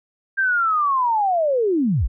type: linear sweep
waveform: sine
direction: down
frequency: 1600 to 32.93 Hz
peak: -16 dBFS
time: 0.37-2.08 s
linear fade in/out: 20 ms
effects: none